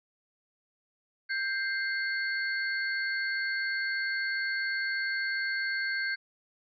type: tone cluster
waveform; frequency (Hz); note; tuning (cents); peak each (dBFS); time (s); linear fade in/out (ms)
sine; 1578 / 2091 / 4403; G6 / C7 / C#8; +11 / -2 / -13; -30 / -35 / -38; 1.29-6.16; 20
effects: none